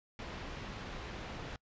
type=low-pass noise; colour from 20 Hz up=pink; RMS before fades=-44 dBFS; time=0.19-1.56 s; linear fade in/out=2 ms; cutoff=3600 Hz; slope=12 dB/octave; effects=noise-tail reverb RT60 0.1 s tail -25 dB re dry + resampled to 16000 Hz